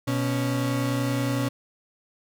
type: tone pair together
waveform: 35% pulse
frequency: 123.47 / 277.5 Hz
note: B2 / C#4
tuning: 0 / +2 cents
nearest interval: octave + major second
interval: 1402 cents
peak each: -24 / -25 dBFS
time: 0.07-1.49 s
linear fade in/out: 10 ms
effects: none

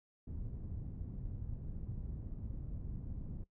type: low-pass noise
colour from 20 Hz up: pink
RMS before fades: -43 dBFS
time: 0.27-3.44 s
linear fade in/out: 5 ms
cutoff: 160 Hz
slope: 12 dB/octave
effects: noise-tail reverb RT60 0.1 s tail -17 dB re dry

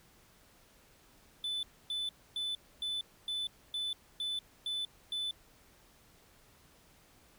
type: tone bursts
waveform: triangle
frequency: 3502 Hz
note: A7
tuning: 9 cents flat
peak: -32 dBFS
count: 9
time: 1.44-5.31 s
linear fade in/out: 2 ms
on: 190 ms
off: 270 ms
effects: pink hiss -63 dBFS RMS until 7.38 s

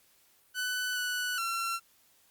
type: tone with pitch steps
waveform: sawtooth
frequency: 1497 / 1482 / 1358 Hz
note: F#6 / F#6 / F6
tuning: +20 / +2 / -49 cents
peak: -27 dBFS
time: 0.54-1.8 s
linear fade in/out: 50 ms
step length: 420 ms
effects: white hiss -65 dBFS RMS until 2.3 s + Opus 48 kbps

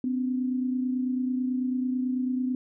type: tone pair together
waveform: sine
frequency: 253 / 282.1 Hz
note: B3 / C#4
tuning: +42 / +30 cents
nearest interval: major second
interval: 188 cents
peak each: -25 / -35 dBFS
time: 0.04-2.55 s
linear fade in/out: 2 ms
effects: none

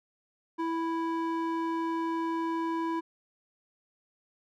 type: tone with band-pass filter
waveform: square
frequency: 329.6 Hz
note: E4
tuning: in tune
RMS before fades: -31 dBFS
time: 0.58-3.01 s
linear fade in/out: 20 ms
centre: 690 Hz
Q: 7.7
effects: none

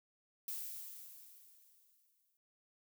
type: noise with exponential decay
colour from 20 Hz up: violet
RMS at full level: -41 dBFS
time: 0.48-2.37 s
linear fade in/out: 1 ms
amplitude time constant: 410 ms
effects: none

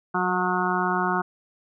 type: harmonic tone with a mistuned harmonic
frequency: 181.6 Hz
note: F#3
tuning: 32 cents flat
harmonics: 1 / 2 / 4 / 5 / 6 / 7 / 8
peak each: -29 / -29 / -29 / -29 / -29 / -29 / -29 dBFS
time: 0.14-1.22 s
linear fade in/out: 10 ms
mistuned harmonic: 1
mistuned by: +16 cents
effects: none

